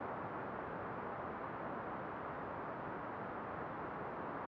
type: low-pass noise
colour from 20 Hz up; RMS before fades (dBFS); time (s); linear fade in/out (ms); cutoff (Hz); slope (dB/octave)
white; -44; 0-4.46; 10; 1300; 24
effects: high-pass 100 Hz 12 dB/octave